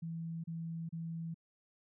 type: tone bursts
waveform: sine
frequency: 165 Hz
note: E3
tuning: 2 cents sharp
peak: -38 dBFS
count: 3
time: 0.02-1.344 s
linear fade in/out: 10 ms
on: 420 ms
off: 32 ms
effects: none